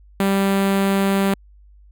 sawtooth tone with notch filter, 196 Hz, G3, in tune, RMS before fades -18 dBFS, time 0.2-1.34 s, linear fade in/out 2 ms, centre 5600 Hz, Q 1.4, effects added 50 Hz sine -45 dBFS peak until 1.91 s

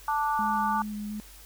harmonic tone, 293.7 Hz, D4, in tune, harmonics 3 / 4 / 5, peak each -26 / -29 / -35 dBFS, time 0.08-0.82 s, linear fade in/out 2 ms
sine tone with vibrato, 210 Hz, G#3, 19 cents sharp, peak -32 dBFS, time 0.39-1.2 s, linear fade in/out 0 ms, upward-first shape square, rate 2.8 Hz, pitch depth 11 cents each way
effects added 50 Hz sine -50 dBFS peak until 1.45 s + white hiss -51 dBFS RMS until 1.45 s

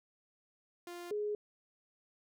sawtooth / sine tone pair in turn, 349.2 / 418 Hz, F4 / G#4, 0 / +11 cents, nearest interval minor third, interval 311 cents, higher second, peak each -40 / -33 dBFS, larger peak second, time 0.87-1.11 / 1.11-1.35 s, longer neither, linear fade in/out 2 ms, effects none

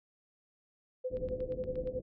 sine tone with tremolo, 509 Hz, C5, 48 cents flat, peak -31 dBFS, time 1.04-2 s, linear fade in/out 10 ms, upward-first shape sine, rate 11 Hz, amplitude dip 85%
pink low-pass noise, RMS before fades -43 dBFS, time 1.1-2.02 s, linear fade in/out 20 ms, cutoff 540 Hz, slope 48 dB/octave
click train, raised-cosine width 0.3 ms, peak -40 dBFS, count 7, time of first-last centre 1.17-1.873 s, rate 8.53 Hz
effects none

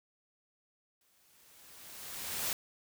white noise with exponential growth, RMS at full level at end -33 dBFS, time 1.01-2.53 s, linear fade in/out 1 ms, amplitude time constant 330 ms, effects none

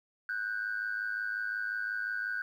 sine tone pair together, 1480 / 1585.6 Hz, F#6 / G6, 0 / +19 cents, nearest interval minor second, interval 119 cents, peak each -33 / -35 dBFS, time 0.29-2.42 s, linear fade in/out 2 ms, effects tanh soft clip ceiling -26 dBFS + 11-bit

